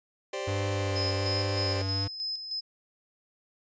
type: chord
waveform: sawtooth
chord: G suspended fourth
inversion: none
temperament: just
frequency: 392 / 522.7 / 588 Hz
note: G4 / C5 / D5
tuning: 0 / -2 / +2 cents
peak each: -32 dBFS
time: 0.33-1.82 s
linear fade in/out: 5 ms
type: tone with vibrato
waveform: square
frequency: 98 Hz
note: G2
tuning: in tune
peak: -30 dBFS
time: 0.47-2.08 s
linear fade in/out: 10 ms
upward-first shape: sine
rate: 1.3 Hz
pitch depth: 33 cents each way
type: tone with tremolo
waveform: sine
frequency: 5100 Hz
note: D#8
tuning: 42 cents sharp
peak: -30 dBFS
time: 0.95-2.61 s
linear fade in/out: 20 ms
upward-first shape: square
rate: 3.2 Hz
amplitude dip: 55%
effects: resampled to 16000 Hz